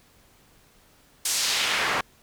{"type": "noise with band-pass filter sweep", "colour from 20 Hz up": "pink", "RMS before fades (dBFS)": -25, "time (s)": [1.25, 2.01], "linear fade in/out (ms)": 5, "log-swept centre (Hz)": [8200, 1200], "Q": 1.1, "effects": ["pink hiss -58 dBFS RMS until 2.22 s"]}